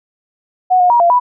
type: tone with pitch steps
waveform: sine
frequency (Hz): 737 / 719 / 953 / 689 / 985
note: F#5 / F#5 / A#5 / F5 / B5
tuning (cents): -7 / -50 / +38 / -24 / -5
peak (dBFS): -7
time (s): 0.7-1.2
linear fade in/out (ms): 20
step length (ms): 100
effects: none